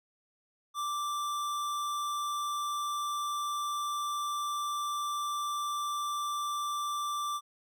sine tone with hard clipping, 1174.7 Hz, D6, in tune, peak -33 dBFS, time 0.74-7.41 s, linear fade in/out 50 ms, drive 18 dB, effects none

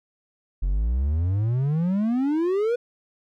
triangle exponential sweep, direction up, 43 to 493.9 Hz, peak -18 dBFS, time 0.62-2.76 s, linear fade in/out 10 ms, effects none

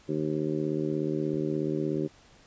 harmonic tone, 76.7 Hz, D#2, 24 cents flat, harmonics 2 / 3 / 4 / 5 / 6 / 7, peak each -33 / -36 / -31 / -31 / -42 / -40 dBFS, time 0.08-2.08 s, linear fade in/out 20 ms, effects pink hiss -57 dBFS RMS until 2.46 s + resampled to 16000 Hz

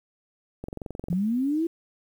click train, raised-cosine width 2 ms, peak -21 dBFS, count 12, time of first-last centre 0.64-1.129 s, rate 22.5 Hz
sine linear sweep, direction up, 165.9 to 340 Hz, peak -22 dBFS, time 1.1-1.67 s, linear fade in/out 5 ms
effects 9-bit

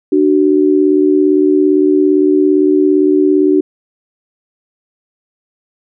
sine tone pair together, 298.6 / 376.2 Hz, D4 / F#4, +29 / +29 cents, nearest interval major third, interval 400 cents, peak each -10 dBFS, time 0.12-3.61 s, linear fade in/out 5 ms, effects none

